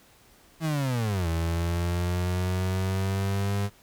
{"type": "linear two-way sweep", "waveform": "35% pulse", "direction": "down then up", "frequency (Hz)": [164.81, 82, 101.3], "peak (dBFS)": -23, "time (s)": [0.6, 3.7], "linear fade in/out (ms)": 50, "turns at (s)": 1.28, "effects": ["pink hiss -57 dBFS RMS until 3.82 s"]}